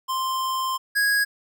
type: tone pair in turn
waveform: square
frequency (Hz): 1046.5 / 1653.7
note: C6 / G#6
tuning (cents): 0 / -8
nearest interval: minor sixth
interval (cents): 792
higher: second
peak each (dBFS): -24 / -19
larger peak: second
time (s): 0.08-0.78 / 0.95-1.25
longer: first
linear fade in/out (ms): 20
effects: none